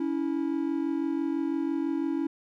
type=tone pair together; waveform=triangle; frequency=280.7 / 326.7 Hz; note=C#4 / E4; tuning=+22 / -15 cents; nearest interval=minor third; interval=263 cents; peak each=-27 dBFS; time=0-2.27 s; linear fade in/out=5 ms; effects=none

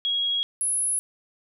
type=tone pair in turn; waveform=sine; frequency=3304 / 10559 Hz; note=G#7 / E9; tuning=-10 / +2 cents; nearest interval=octave + minor sixth; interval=2012 cents; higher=second; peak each=-22 dBFS; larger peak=neither; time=0.05-0.43 / 0.61-0.99 s; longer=neither; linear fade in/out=0 ms; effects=none

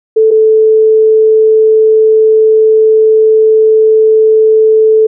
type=tone pair in turn; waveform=sine; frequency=440 / 437.7 Hz; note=A4 / A4; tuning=0 / -9 cents; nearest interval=unison; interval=9 cents; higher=first; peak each=-3 dBFS; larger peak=neither; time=0.16-0.31 / 0.31-5.07 s; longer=second; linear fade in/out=10 ms; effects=none

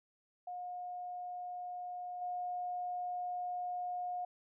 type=tone with level steps; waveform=sine; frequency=718 Hz; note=F5; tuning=48 cents sharp; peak=-40 / -36 dBFS; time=0.47-4.25 s; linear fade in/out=5 ms; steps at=2.21 s; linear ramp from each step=10 ms; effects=none

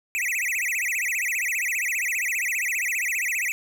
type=tone with vibrato; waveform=square; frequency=2253 Hz; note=C#7; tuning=28 cents sharp; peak=-24 dBFS; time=0.15-3.52 s; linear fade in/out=0 ms; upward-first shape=sine; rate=15 Hz; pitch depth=290 cents each way; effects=none

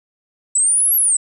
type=exponential two-way sweep; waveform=sine; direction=up then down; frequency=7820 to 11760 to 7820 Hz; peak=-12 dBFS; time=0.55-1.17 s; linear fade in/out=5 ms; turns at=0.96 s; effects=none

